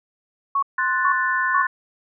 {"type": "tone bursts", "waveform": "sine", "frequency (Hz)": 1109, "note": "C#6", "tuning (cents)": 0, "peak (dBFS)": -17, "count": 3, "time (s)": [0.55, 1.618], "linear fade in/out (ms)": 5, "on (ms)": 76, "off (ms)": 420}
{"type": "chord", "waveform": "sine", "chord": "F# diminished", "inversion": "second", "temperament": "equal", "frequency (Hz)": [1046.5, 1480, 1760], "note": ["C6", "F#6", "A6"], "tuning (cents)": [0, 0, 0], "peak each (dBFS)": -23, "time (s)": [0.78, 1.67], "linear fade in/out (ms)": 5}
{"effects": []}